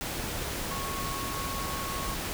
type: tone in noise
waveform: sine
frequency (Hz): 1100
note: C#6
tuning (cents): -14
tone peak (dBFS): -36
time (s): 0.71-2.14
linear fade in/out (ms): 0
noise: pink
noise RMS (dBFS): -34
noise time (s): 0.01-2.33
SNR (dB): -5
effects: none